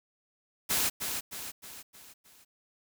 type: noise with echo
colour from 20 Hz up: white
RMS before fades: -28 dBFS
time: 0.69-0.9 s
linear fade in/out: 20 ms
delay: 310 ms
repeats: 5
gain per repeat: -6 dB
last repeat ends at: 2.45 s
effects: none